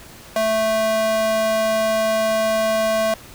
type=tone with high-pass filter; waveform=square; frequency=220 Hz; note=A3; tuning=in tune; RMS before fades=-19 dBFS; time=0.36-3.14 s; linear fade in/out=2 ms; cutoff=510 Hz; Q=7; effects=pink hiss -42 dBFS RMS until 3.34 s